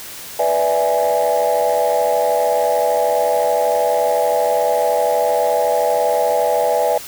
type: chord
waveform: sine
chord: E dominant seventh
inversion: second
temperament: equal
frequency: 493.9 / 587.3 / 659.3 / 830.6 Hz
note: B4 / D5 / E5 / G#5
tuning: 0 / 0 / 0 / 0 cents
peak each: -18 dBFS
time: 0.39-6.98 s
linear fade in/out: 5 ms
effects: tanh soft clip ceiling -8 dBFS + white hiss -33 dBFS RMS until 7.07 s